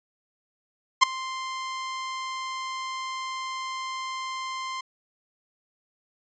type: tone with ADSR envelope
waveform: sawtooth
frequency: 1046.5 Hz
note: C6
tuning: in tune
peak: -6 dBFS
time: 1.01-4.81 s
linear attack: 21 ms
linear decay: 8 ms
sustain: -21 dB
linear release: 6 ms
effects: resampled to 16000 Hz